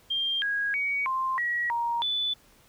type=tone with pitch steps; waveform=sine; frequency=3190 / 1646 / 2252 / 1049 / 1915 / 939 / 3484 Hz; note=G7 / G#6 / C#7 / C6 / A#6 / A#5 / A7; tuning=+30 / -16 / +27 / +4 / +46 / +12 / -18 cents; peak=-25 dBFS; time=0.1-2.34 s; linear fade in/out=10 ms; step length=320 ms; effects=pink hiss -59 dBFS RMS until 2.68 s